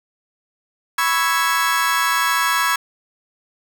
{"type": "chord", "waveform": "35% pulse", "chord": "C# minor seventh", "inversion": "third", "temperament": "equal", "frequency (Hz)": [987.8, 1108.7, 1318.5, 1661.2], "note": ["B5", "C#6", "E6", "G#6"], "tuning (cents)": [0, 0, 0, 0], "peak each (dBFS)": [-21, -21, -21, -19], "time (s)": [0.98, 2.76], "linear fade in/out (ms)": 5, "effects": []}